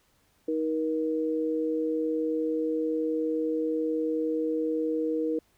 sine tone pair together, 314.6 / 475.7 Hz, D#4 / A#4, +19 / +35 cents, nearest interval perfect fifth, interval 716 cents, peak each -28 dBFS, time 0.48-5.39 s, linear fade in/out 5 ms, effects pink hiss -67 dBFS RMS until 5.57 s

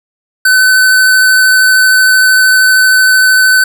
square tone with vibrato, 1516 Hz, F#6, 42 cents sharp, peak -5 dBFS, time 0.45-3.64 s, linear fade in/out 5 ms, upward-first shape triangle, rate 13 Hz, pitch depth 13 cents each way, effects 7-bit

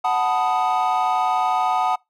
triangle chord, B dominant seventh, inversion second, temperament equal, 740 / 880 / 987.8 / 1244.5 Hz, F#5 / A5 / B5 / D#6, 0 / 0 / 0 / 0 cents, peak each -18 / -21 / -24 / -22 dBFS, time 0.04-1.96 s, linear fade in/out 10 ms, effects noise-tail reverb RT60 0.2 s tail -26 dB re dry + tanh soft clip ceiling -9 dBFS

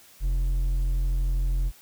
triangle tone with hard clipping, 43.65 Hz, F1, in tune, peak -23 dBFS, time 0.2-1.72 s, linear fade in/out 50 ms, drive 8 dB, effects white hiss -53 dBFS RMS until 1.81 s

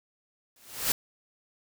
white noise with exponential growth, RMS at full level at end -23 dBFS, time 0.56-0.92 s, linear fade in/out 2 ms, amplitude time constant 78 ms, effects none

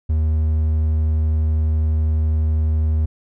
triangle tone, 78 Hz, D#2, 5 cents sharp, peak -13 dBFS, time 0.09-3.06 s, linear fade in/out 10 ms, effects none

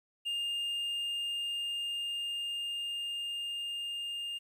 triangle tone with level ramp, 2815 Hz, F7, 13 cents sharp, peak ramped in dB -30 to -34 dBFS, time 0.25-4.39 s, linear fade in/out 20 ms, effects 11-bit

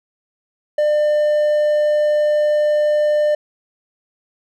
triangle tone, 599 Hz, D5, 34 cents sharp, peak -11 dBFS, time 0.78-3.35 s, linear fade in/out 5 ms, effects none

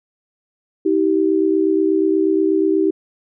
sine tone pair together, 318.9 / 387.2 Hz, D#4 / G4, +43 / -21 cents, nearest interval minor third, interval 336 cents, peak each -16 dBFS, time 0.85-2.91 s, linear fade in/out 10 ms, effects none

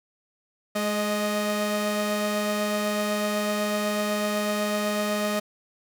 sawtooth tone pair together, 210.1 / 622.3 Hz, G#3 / D#5, +20 / 0 cents, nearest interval octave + perfect fifth, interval 1880 cents, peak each -23 dBFS, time 0.75-5.4 s, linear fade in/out 10 ms, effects none

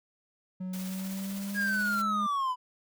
triangle tone with pitch glide, 184.9 to 207.5 Hz, F#3 to G#3, -1 to -1 cents, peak -31 dBFS, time 0.6-2.27 s, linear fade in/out 10 ms, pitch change +200 cents, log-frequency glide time 0.71-1.9 s
white noise with tremolo, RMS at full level -43 dBFS, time 0.73-2.02 s, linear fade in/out 5 ms, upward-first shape sine, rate 16 Hz, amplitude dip 30%
triangle linear sweep, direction down, 1661.2 to 985 Hz, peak -25 dBFS, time 1.54-2.56 s, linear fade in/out 50 ms
effects none

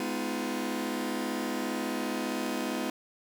sawtooth chord, F half-diminished seventh, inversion first, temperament just, 209.5 / 251.4 / 314.3 / 349.2 Hz, Ab3 / Cb4 / Eb4 / F4, +15 / +31 / +18 / 0 cents, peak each -33 / -30 / -32 / -34 dBFS, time 0-2.9 s, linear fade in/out 2 ms, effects none

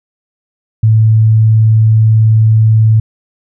sine tone, 110.2 Hz, A2, 3 cents sharp, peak -4 dBFS, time 0.83-3 s, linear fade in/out 5 ms, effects none

